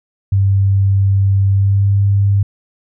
sine tone with pitch glide, 98 to 99.77 Hz, G2 to G2, 0 to +31 cents, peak -9 dBFS, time 0.32-2.43 s, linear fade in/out 5 ms, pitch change +31 cents, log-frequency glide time 1.51-1.88 s, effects none

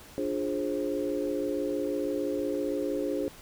sine chord, D half-diminished seventh, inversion none, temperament equal with one note detuned, 293.7 / 349.2 / 415.3 / 530.9 Hz, D4 / F4 / Ab4 / C5, 0 / 0 / 0 / +25 cents, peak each -32 / -35 / -33 / -33 dBFS, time 0.18-3.28 s, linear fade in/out 0 ms, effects pink hiss -50 dBFS RMS until 3.41 s

